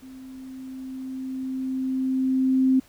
sine tone with level ramp, 261.6 Hz, C4, in tune, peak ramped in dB -40 to -15 dBFS, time 0.02-2.8 s, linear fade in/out 10 ms, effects pink hiss -55 dBFS RMS until 2.88 s

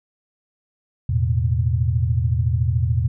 sine chord, E suspended fourth, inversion none, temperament just, 82.41 / 109.88 / 123.61 Hz, E2 / A2 / B2, 0 / -2 / +2 cents, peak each -21 dBFS, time 1.09-3.08 s, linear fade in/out 5 ms, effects none

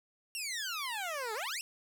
15% pulse exponential two-way sweep, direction down then up, 2828 to 415.3 to 2828 Hz, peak -29 dBFS, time 0.35-1.61 s, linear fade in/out 0 ms, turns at 1.34 s, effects none

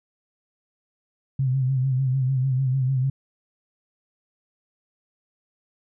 sine tone with vibrato, 131.3 Hz, C3, 6 cents sharp, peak -19 dBFS, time 1.39-3.1 s, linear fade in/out 5 ms, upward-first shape sine, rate 6.7 Hz, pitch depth 62 cents each way, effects none

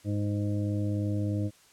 harmonic tone, 103.1 Hz, G#2, 12 cents flat, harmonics 1 / 2 / 3 / 5 / 6, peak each -28 / -35 / -33 / -41 / -44 dBFS, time 0.04-1.51 s, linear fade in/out 50 ms, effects white hiss -59 dBFS RMS until 1.72 s + low-pass 10000 Hz 12 dB/octave

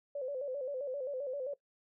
sine tone with vibrato, 541 Hz, C#5, 42 cents flat, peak -35 dBFS, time 0.15-1.54 s, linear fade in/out 5 ms, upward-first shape square, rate 7.6 Hz, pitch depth 95 cents each way, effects noise-tail reverb RT60 0.1 s tail -20 dB re dry

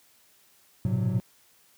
triangle tone cluster, 105.4 / 118.1 / 127.8 / 184.1 Hz, G#2 / A#2 / C3 / F#3, +26 / +23 / -40 / -8 cents, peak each -27 dBFS, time 0.85-1.2 s, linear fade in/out 0 ms, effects white hiss -61 dBFS RMS until 1.77 s + high-pass 60 Hz 12 dB/octave

